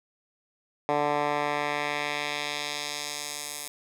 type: tone with band-pass filter sweep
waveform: 10% pulse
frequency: 146.83 Hz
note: D3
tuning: in tune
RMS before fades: -30 dBFS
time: 0.89-3.68 s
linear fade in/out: 0 ms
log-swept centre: 810 to 10000 Hz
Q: 1
effects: none